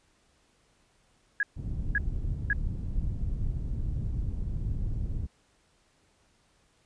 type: tone bursts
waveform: sine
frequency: 1661.2 Hz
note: G#6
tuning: in tune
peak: -23 dBFS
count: 3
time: 1.4-2.53 s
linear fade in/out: 2 ms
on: 30 ms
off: 520 ms
type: low-pass noise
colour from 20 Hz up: pink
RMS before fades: -31 dBFS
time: 1.56-5.27 s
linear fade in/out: 20 ms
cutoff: 120 Hz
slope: 12 dB/octave
effects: pink hiss -67 dBFS RMS until 6.85 s + resampled to 22050 Hz